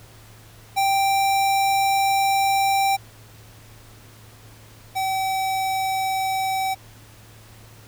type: tone pair in turn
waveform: square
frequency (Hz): 784 / 766.1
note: G5 / G5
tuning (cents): 0 / -40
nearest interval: unison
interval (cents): 40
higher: first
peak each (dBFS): -18 / -22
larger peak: first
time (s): 0.76-2.97 / 4.95-6.75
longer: first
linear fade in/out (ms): 20
effects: added 109 Hz sine -47 dBFS peak until 7.87 s + pink hiss -49 dBFS RMS until 7.87 s